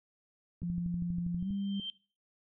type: click train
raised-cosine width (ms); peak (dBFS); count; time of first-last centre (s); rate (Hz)
5; -30; 12; 0.62-1.507; 12.4
type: tone with pitch glide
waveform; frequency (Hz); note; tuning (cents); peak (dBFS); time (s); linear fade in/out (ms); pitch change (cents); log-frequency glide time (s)
sine; 173.5 to 198.15; F3 to G3; -11 to +19; -32; 0.63-1.8; 2; +230; 1.39-1.49
type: tone with exponential growth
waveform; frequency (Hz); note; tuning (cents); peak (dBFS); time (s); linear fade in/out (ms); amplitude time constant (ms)
sine; 3136; G7; 0; -34; 1.39-1.9; 1; 110
effects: noise-tail reverb RT60 0.4 s tail -20 dB re dry